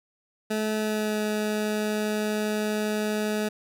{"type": "tone with pitch glide", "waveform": "20% pulse", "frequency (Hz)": [215.6, 212.5], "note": ["A3", "G#3"], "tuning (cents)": [-35, 40], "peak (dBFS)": -20, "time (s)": [0.5, 3.49], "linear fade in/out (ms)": 10, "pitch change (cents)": -25, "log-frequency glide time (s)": [0.75, 1.21], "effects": []}